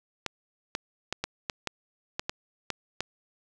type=clicks; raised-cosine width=0.2 ms; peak=-12 dBFS; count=10; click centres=0.263 / 0.751 / 1.126 / 1.24 / 1.498 / 1.673 / 2.195 / 2.295 / 2.703 / 3.006 s; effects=none